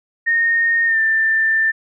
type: tone with pitch glide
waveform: sine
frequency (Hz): 1845 to 1782.2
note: A#6 to A6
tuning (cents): -18 to +22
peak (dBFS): -13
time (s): 0.26-1.72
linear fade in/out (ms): 20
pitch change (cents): -60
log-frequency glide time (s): 0.86-0.99
effects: none